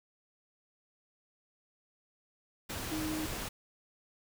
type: tone in noise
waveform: sine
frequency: 311.3 Hz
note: D#4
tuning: 1 cent sharp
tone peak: -34 dBFS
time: 2.91-3.26 s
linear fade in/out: 10 ms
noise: pink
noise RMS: -39 dBFS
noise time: 2.69-3.49 s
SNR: +2 dB
effects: none